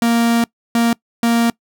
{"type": "tone bursts at uneven times", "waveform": "45% pulse", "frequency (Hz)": 233.1, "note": "A#3", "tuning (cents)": 0, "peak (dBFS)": -12, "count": 3, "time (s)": [[0.02, 0.44], [0.75, 0.93], [1.23, 1.5]], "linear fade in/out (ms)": 2, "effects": ["noise-tail reverb RT60 0.1 s tail -24 dB re dry"]}